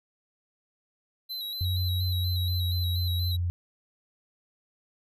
square tone with vibrato, 3958 Hz, B7, 3 cents sharp, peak -33 dBFS, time 1.29-3.37 s, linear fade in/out 20 ms, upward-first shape square, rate 4.2 Hz, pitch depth 41 cents each way
sine tone with pitch glide, 90.4 to 87.83 Hz, F#2 to F2, -40 to +10 cents, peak -25 dBFS, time 1.61-3.5 s, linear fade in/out 0 ms, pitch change -50 cents, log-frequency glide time 2.12-2.86 s
effects none

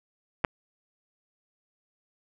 clicks, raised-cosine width 0.5 ms, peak -20 / -6 dBFS, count 2, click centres 0.442 / 0.448 s, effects none

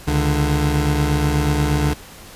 25% pulse tone pair together, 70 / 148.32 Hz, C#2 / D3, +18 / +17 cents, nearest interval octave + minor second, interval 1299 cents, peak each -15 / -15 dBFS, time 0.07-1.94 s, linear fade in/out 10 ms, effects pink hiss -40 dBFS RMS until 2.35 s + resampled to 32000 Hz

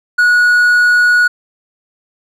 triangle tone, 1459 Hz, F#6, 25 cents flat, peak -5 dBFS, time 0.18-1.28 s, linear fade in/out 10 ms, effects none

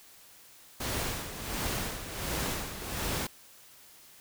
pink noise with tremolo, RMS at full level -32 dBFS, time 0.8-3.27 s, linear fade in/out 5 ms, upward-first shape sine, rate 1.4 Hz, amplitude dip 65%, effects white hiss -55 dBFS RMS until 4.2 s

